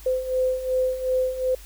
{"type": "beating tone pair", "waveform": "sine", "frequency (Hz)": [511, 513.7], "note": ["C5", "C5"], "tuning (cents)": [-41, -32], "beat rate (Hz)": 2.7, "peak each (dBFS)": [-27, -22], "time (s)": [0.06, 1.55], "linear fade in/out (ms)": 5, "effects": ["added 50 Hz sine -42 dBFS peak until 1.65 s", "white hiss -48 dBFS RMS until 1.65 s"]}